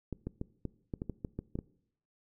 clicks, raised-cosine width 3 ms, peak -23 dBFS, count 11, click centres 0.127 / 0.27 / 0.414 / 0.653 / 0.938 / 1.019 / 1.097 / 1.248 / 1.39 / 1.555 / 1.589 s, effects noise-tail reverb RT60 0.7 s tail -21 dB re dry

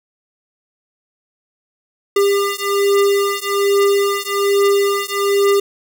square beating tone pair, 399.9 / 401.1 Hz, G4 / G4, +35 / +40 cents, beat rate 1.2 Hz, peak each -17 dBFS, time 2.16-5.6 s, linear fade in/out 5 ms, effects none

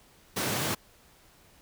pink high-pass noise, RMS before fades -30 dBFS, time 0.36-0.75 s, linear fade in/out 10 ms, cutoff 110 Hz, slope 24 dB/octave, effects pink hiss -59 dBFS RMS until 1.61 s

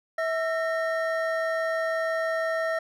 triangle tone cluster, 649 / 1339 / 1841 Hz, E5 / E6 / A#6, -27 / +27 / -22 cents, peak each -24 / -32 / -30 dBFS, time 0.18-2.79 s, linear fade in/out 5 ms, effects none

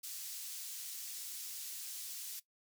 pink high-pass noise, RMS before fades -45 dBFS, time 0.03-2.4 s, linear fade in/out 10 ms, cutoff 5400 Hz, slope 12 dB/octave, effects noise-tail reverb RT60 0.1 s tail -17 dB re dry

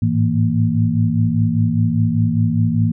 sine tone cluster, 104.9 / 109.9 / 163.5 / 232 Hz, G#2 / A2 / E3 / A#3, +18 / -2 / -14 / -8 cents, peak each -19 dBFS, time 0.02-2.92 s, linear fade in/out 5 ms, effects none

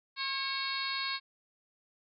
harmonic tone with a mistuned harmonic, 541 Hz, C#5, 42 cents flat, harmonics 2 / 3 / 4 / 5 / 6 / 7 / 8 / 9, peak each -39 / -41 / -39 / -44 / -47 / -40 / -37 / -46 dBFS, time 0.16-1.2 s, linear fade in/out 50 ms, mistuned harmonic 4, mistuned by +45 cents, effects none

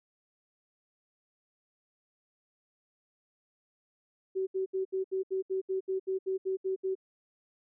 sine tone bursts, 380 Hz, F#4, 46 cents sharp, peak -28 dBFS, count 14, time 4.35-6.953 s, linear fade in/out 20 ms, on 120 ms, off 71 ms, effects none

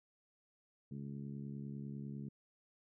harmonic tone, 70 Hz, C#2, 18 cents sharp, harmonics 2 / 3 / 4 / 5 / 6, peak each -45 / -46 / -54 / -59 / -61 dBFS, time 0.91-2.29 s, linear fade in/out 5 ms, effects none

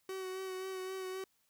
45% pulse tone with vibrato, 376.5 Hz, F#4, 30 cents sharp, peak -39 dBFS, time 0.09-1.24 s, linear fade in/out 2 ms, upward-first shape sine, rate 3.8 Hz, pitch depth 22 cents each way, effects white hiss -75 dBFS RMS until 1.49 s

